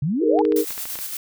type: exponential sweep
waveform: sine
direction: up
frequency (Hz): 130.81 to 904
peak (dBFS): -19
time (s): 0.02-0.42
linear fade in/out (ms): 5
type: chord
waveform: sine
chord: D# suspended fourth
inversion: none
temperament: just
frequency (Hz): 311.1 / 414.8 / 466.7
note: D#4 / G#4 / A#4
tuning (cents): 0 / -2 / +2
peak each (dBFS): -20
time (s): 0.2-0.65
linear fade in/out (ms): 50
type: clicks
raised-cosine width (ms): 0.3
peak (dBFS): -18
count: 8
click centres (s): 0.39 / 0.452 / 0.522 / 0.706 / 0.779 / 0.855 / 0.956 / 0.989
type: noise with tremolo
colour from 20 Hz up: blue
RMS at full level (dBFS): -29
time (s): 0.56-1.17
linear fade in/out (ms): 2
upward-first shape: square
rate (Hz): 8.9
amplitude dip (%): 35
effects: none